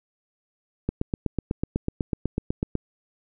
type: click train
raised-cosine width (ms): 3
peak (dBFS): -11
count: 16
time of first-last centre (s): 0.89-2.753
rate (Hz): 8.05
effects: none